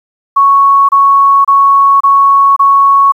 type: tone bursts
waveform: sine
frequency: 1108.7 Hz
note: C#6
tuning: in tune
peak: -3 dBFS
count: 5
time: 0.36-3.122 s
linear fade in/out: 10 ms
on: 530 ms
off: 28 ms
effects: 7-bit